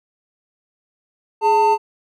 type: tone pair together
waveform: triangle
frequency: 418.5 / 895 Hz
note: G#4 / A5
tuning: +13 / +29 cents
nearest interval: octave + minor second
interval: 1316 cents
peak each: -16 / -11 dBFS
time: 1.41-1.78 s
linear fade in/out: 50 ms
effects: none